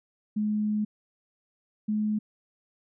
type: tone pair in turn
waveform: sine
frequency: 211.5 / 212.7 Hz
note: G#3 / G#3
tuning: +32 / +42 cents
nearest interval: unison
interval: 10 cents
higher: second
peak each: -24 dBFS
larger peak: neither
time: 0.36-0.85 / 1.88-2.19 s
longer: first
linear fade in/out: 10 ms
effects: none